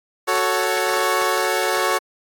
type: chord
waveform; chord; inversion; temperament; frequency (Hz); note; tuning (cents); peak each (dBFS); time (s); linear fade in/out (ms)
15% pulse; F# minor; none; equal; 370 / 440 / 554.4; F#4 / A4 / C#5; 0 / 0 / 0; -16; 0.27-1.99; 20
effects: AAC 64 kbps